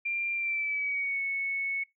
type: tone with pitch glide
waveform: sine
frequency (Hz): 2380 to 2208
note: D7 to C#7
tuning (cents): +22 to -7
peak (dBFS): -28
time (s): 0.05-1.84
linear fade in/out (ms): 10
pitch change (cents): -129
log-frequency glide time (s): 0.33-1.21
effects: noise-tail reverb RT60 0.2 s tail -24 dB re dry